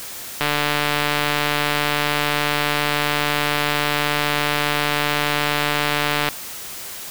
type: click train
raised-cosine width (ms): 0.3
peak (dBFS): -3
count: 865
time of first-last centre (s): 0.41-6.288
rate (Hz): 147
effects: white hiss -33 dBFS RMS until 7.1 s